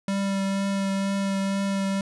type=tone with vibrato; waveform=square; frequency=196 Hz; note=G3; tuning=in tune; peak=-24 dBFS; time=0.08-2.01 s; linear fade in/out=2 ms; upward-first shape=triangle; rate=2.1 Hz; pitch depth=14 cents each way; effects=resampled to 24000 Hz + 11-bit